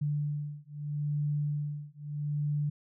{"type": "beating tone pair", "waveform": "sine", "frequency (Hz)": [146.83, 147.61], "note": ["D3", "D3"], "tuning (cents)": [0, 9], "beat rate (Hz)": 0.78, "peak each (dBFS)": [-33, -33], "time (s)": [0.01, 2.7], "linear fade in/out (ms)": 10, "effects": []}